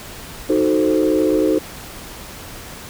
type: chord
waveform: sine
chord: D# diminished seventh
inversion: none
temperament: equal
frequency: 311.1 / 370 / 440 / 523.3 Hz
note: D#4 / F#4 / A4 / C5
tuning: 0 / 0 / 0 / 0 cents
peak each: -16 / -19 / -19 / -20 dBFS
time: 0.49-1.59 s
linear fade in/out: 10 ms
effects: tanh soft clip ceiling -6 dBFS + pink hiss -35 dBFS RMS until 2.89 s

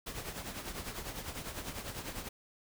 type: noise with tremolo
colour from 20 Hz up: pink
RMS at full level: -39 dBFS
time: 0.06-2.29 s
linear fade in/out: 10 ms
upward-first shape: triangle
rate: 10 Hz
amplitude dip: 70%
effects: none

